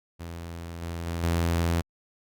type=tone with level steps; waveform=sawtooth; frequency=84.4 Hz; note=E2; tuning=41 cents sharp; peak=-32 / -28 / -25 / -19 dBFS; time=0.19-1.82 s; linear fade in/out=20 ms; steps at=0.82 / 1.06 / 1.23 s; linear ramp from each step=5 ms; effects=Opus 48 kbps